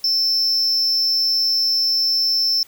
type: tone with amplitude modulation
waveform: triangle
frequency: 5320 Hz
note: E8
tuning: 15 cents sharp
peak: -12 dBFS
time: 0.04-2.63 s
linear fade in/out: 2 ms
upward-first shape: sine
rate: 259 Hz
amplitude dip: 55%
effects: white hiss -49 dBFS RMS until 2.67 s